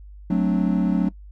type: chord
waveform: triangle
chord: D dominant seventh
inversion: first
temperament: equal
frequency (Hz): 185 / 220 / 261.6 / 293.7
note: F#3 / A3 / C4 / D4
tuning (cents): 0 / 0 / 0 / 0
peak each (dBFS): -18 / -22 / -24 / -23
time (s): 0.3-1.09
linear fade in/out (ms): 5
effects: noise-tail reverb RT60 0.1 s tail -19 dB re dry + added 50 Hz sine -39 dBFS peak until 1.31 s